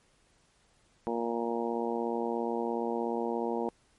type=harmonic tone; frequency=117 Hz; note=A#2; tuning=7 cents sharp; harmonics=2 / 3 / 4 / 5 / 6 / 7 / 8; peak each=-35 / -35 / -34 / -41 / -40 / -39 / -39 dBFS; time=1.07-3.69 s; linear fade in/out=0 ms; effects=pink hiss -67 dBFS RMS until 3.98 s + MP3 48 kbps